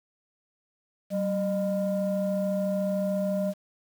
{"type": "tone pair together", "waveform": "sine", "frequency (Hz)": [191.3, 607.7], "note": ["G3", "D#5"], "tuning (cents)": [-42, -41], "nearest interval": "octave + minor sixth", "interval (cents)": 2001, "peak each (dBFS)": [-26, -26], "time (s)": [1.1, 3.54], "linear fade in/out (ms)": 50, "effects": ["tanh soft clip ceiling -20 dBFS", "8-bit"]}